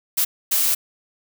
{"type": "noise bursts at uneven times", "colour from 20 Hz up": "blue", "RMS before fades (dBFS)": -19, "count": 2, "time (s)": [[0.17, 0.25], [0.51, 0.75]], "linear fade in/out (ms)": 10, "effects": []}